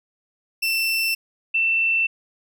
30% pulse / sine tone pair in turn, 2679 / 2679 Hz, E7 / E7, +27 / +27 cents, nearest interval unison, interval 0 cents, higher neither, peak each -17 dBFS, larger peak neither, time 0.62-1.15 / 1.54-2.07 s, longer neither, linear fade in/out 10 ms, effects none

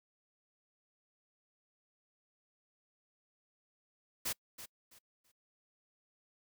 white noise with echo, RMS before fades -36 dBFS, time 4.25-4.33 s, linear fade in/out 10 ms, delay 330 ms, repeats 3, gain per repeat -12 dB, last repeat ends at 5.32 s, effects noise-tail reverb RT60 0.1 s tail -26 dB re dry

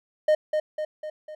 triangle tone with echo, 614 Hz, D#5, 23 cents flat, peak -14 dBFS, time 0.28-0.35 s, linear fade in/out 5 ms, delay 250 ms, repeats 4, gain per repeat -5 dB, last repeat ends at 1.35 s, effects none

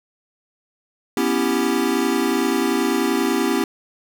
square chord, C# half-diminished seventh, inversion third, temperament equal, 246.9 / 277.2 / 329.6 / 392 Hz, B3 / C#4 / E4 / G4, 0 / 0 / 0 / 0 cents, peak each -24 dBFS, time 1.17-3.64 s, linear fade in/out 2 ms, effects none

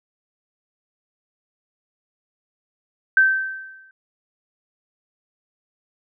sine tone with exponential decay, 1551 Hz, G6, 19 cents flat, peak -9 dBFS, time 3.17-3.91 s, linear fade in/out 2 ms, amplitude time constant 160 ms, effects none

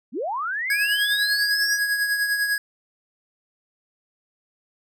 sine linear sweep, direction up, 184.9 to 5890 Hz, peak -24 dBFS, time 0.12-1.79 s, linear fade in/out 50 ms
square tone with tremolo, 1661 Hz, G#6, in tune, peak -19 dBFS, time 0.7-2.58 s, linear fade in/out 2 ms, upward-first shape triangle, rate 10 Hz, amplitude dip 55%
effects none

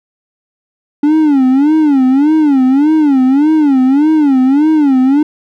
triangle tone with vibrato, 284.4 Hz, C#4, 45 cents sharp, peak -4 dBFS, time 1.03-5.23 s, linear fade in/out 5 ms, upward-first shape sine, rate 1.7 Hz, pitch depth 180 cents each way, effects none

